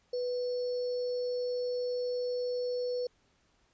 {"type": "tone with sample-and-hold", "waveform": "sine", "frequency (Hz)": 493.9, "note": "B4", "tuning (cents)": 0, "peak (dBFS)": -30, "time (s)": [0.13, 3.07], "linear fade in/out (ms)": 5, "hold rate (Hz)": 4900, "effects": ["pink hiss -70 dBFS RMS until 3.73 s", "resampled to 16000 Hz"]}